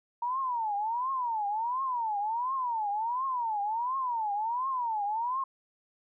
sine tone with vibrato, 932.3 Hz, A#5, in tune, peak -28 dBFS, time 0.22-5.44 s, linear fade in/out 5 ms, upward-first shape triangle, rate 1.4 Hz, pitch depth 270 cents each way, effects none

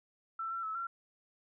sine tone with pitch steps, 1334 / 1353 / 1300 / 1365 Hz, E6 / E6 / E6 / F6, +20 / +45 / -24 / -40 cents, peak -35 dBFS, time 0.39-0.87 s, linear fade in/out 5 ms, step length 120 ms, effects none

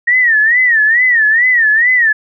sine tone with vibrato, 1860 Hz, A#6, 4 cents flat, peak -7 dBFS, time 0.07-2.13 s, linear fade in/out 10 ms, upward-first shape sine, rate 2.3 Hz, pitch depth 150 cents each way, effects none

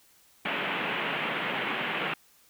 white band-pass noise, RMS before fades -31 dBFS, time 0.45-2.14 s, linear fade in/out 5 ms, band 140 to 3000 Hz, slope 48 dB/octave, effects white hiss -61 dBFS RMS until 2.49 s

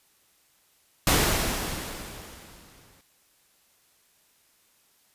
pink noise with exponential decay, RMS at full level -19 dBFS, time 1.07-3.01 s, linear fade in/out 2 ms, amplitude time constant 420 ms, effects white hiss -64 dBFS RMS until 5.14 s + resampled to 32000 Hz

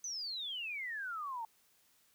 sine exponential sweep, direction down, 6200 to 880 Hz, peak -38 dBFS, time 0.04-1.45 s, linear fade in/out 2 ms, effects white hiss -70 dBFS RMS until 2.14 s

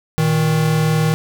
square tone pair together, 117.94 / 157.6 Hz, A#2 / D#3, +21 / +23 cents, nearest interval perfect fourth, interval 502 cents, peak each -22 / -15 dBFS, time 0.18-1.14 s, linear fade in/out 0 ms, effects none

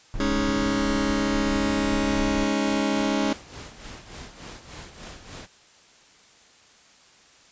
brown noise, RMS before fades -32 dBFS, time 0.14-2.44 s, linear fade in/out 0 ms
sawtooth chord, Ab suspended fourth, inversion none, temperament just, 207.7 / 276.9 / 311.5 Hz, Ab3 / Db4 / Eb4, 0 / -2 / +2 cents, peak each -22 / -21 / -24 dBFS, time 0.2-3.33 s, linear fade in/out 2 ms
pink noise with tremolo, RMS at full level -39 dBFS, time 2.06-5.47 s, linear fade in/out 20 ms, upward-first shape sine, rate 3.4 Hz, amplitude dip 65%
effects white hiss -54 dBFS RMS until 7.51 s + resampled to 16000 Hz

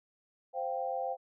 sine chord, C suspended fourth, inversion none, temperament just, 523.3 / 697.7 / 784.9 Hz, C5 / F5 / G5, 0 / -2 / +2 cents, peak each -36 / -37 / -36 dBFS, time 0.53-1.17 s, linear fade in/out 50 ms, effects none

